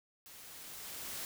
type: noise with level ramp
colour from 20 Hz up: white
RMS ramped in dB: -54 to -41 dBFS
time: 0.26-1.25 s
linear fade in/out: 0 ms
effects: none